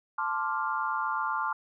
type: chord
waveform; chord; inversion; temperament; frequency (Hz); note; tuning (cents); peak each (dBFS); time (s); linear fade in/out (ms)
sine; D minor seventh; second; equal; 880 / 1046.5 / 1174.7 / 1396.9; A5 / C6 / D6 / F6; 0 / 0 / 0 / 0; -33; 0.18-1.53; 5
effects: none